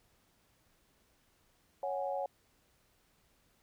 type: chord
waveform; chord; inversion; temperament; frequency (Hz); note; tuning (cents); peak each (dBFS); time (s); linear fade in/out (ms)
sine; C# suspended fourth; none; just; 554.4 / 739.2 / 831.5; C#5 / F#5 / G#5; 0 / -2 / +2; -36 / -38 / -40; 1.83-2.26; 2
effects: pink hiss -71 dBFS RMS until 3.62 s